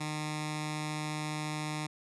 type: tone with notch filter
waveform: 10% pulse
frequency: 152.4 Hz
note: D#3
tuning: 36 cents flat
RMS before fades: -36 dBFS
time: 0-1.87 s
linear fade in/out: 10 ms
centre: 510 Hz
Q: 0.83
effects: resampled to 24000 Hz